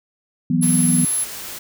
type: chord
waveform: sine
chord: E suspended second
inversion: none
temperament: equal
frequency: 164.81 / 185 / 246.9 Hz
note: E3 / F#3 / B3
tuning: 0 / 0 / 0 cents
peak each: -19 / -21 / -18 dBFS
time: 0.5-1.05 s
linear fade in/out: 5 ms
type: tone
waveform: sine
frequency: 11000 Hz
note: F9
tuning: 27 cents flat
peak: -18 dBFS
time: 0.61-1.25 s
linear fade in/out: 20 ms
type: noise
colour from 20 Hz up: white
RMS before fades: -32 dBFS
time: 0.62-1.59 s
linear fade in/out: 10 ms
effects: none